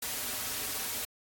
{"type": "noise with comb filter", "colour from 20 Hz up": "white", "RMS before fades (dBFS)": -35, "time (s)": [0.02, 1.05], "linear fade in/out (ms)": 5, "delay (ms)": 5.8, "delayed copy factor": -0.7, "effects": ["AAC 64 kbps"]}